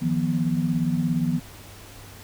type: tone cluster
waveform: sine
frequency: 158.1 / 175.3 / 243.1 Hz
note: D#3 / F3 / B3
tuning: +28 / +7 / -27 cents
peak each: -25 dBFS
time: 0.01-1.4 s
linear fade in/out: 20 ms
effects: added 100 Hz sine -46 dBFS peak until 2.23 s + pink hiss -45 dBFS RMS until 2.23 s

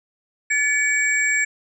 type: tone cluster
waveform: sine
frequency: 1733 / 2267 / 7440 Hz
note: A6 / C#7 / A#8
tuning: -27 / +38 / -4 cents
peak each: -21 / -20 / -25 dBFS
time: 0.5-1.45 s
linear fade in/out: 10 ms
effects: none

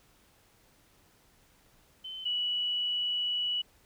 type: tone pair in turn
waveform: sine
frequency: 3066 / 2944 Hz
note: G7 / F#7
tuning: -39 / -9 cents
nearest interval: minor second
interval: 70 cents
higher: first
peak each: -38 / -28 dBFS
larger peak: second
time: 2.04-2.25 / 2.25-3.62 s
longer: second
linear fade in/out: 10 ms
effects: pink hiss -64 dBFS RMS until 3.85 s

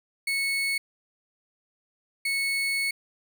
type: tone pair in turn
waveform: 35% pulse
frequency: 2205 / 2205 Hz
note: C#7 / C#7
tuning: -10 / -10 cents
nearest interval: unison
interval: 0 cents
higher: neither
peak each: -23 dBFS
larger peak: neither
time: 0.27-0.78 / 2.25-2.91 s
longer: second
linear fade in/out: 5 ms
effects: none

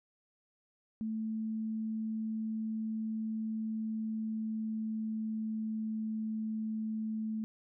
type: tone with pitch glide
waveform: sine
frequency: 220 to 218.7 Hz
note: A3 to A3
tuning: 0 to -10 cents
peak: -33 dBFS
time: 1.01-7.44 s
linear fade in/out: 0 ms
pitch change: -10 cents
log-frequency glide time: 3.52-6.02 s
effects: none

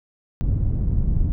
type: low-pass noise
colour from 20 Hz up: pink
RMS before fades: -20 dBFS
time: 0.41-1.32 s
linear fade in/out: 0 ms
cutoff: 130 Hz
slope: 12 dB/octave
effects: none

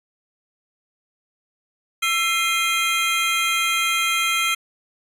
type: tone cluster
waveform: square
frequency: 1338 / 2098 / 2475 / 3214 Hz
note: E6 / C7 / D#7 / G7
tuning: +25 / +4 / -10 / +43 cents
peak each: -25 dBFS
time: 2.02-4.55 s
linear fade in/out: 10 ms
effects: resampled to 32000 Hz

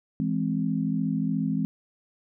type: chord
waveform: sine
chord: E augmented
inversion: none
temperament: equal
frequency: 164.81 / 207.7 / 261.6 Hz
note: E3 / G#3 / B#3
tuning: 0 / 0 / 0 cents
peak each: -28 dBFS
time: 0.2-1.65 s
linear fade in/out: 0 ms
effects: none

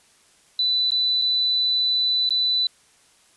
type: tone with dropouts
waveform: sine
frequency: 3987 Hz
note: B7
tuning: 16 cents sharp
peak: -18 dBFS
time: 0.59-2.67 s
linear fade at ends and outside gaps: 2 ms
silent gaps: 0.906-0.918 / 1.216-1.22 / 2.292-2.306 s
effects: white hiss -57 dBFS RMS until 3.36 s + resampled to 24000 Hz

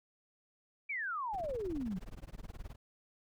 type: exponential sweep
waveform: sine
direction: down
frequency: 2382 to 172.4 Hz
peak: -35 dBFS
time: 0.89-1.99 s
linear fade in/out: 10 ms
type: noise with tremolo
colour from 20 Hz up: brown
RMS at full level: -43 dBFS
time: 1.33-2.76 s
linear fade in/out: 10 ms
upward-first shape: sine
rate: 19 Hz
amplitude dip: 100%
effects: none

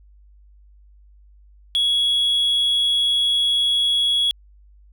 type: tone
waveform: triangle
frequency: 3346 Hz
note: G#7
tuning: 12 cents sharp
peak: -14 dBFS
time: 1.75-4.31 s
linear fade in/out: 0 ms
effects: tanh soft clip ceiling -10 dBFS + added 50 Hz sine -47 dBFS peak until 4.92 s

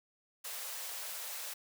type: high-pass noise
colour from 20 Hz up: white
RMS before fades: -42 dBFS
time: 0.44-1.54 s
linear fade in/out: 10 ms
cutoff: 460 Hz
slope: 48 dB/octave
effects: none

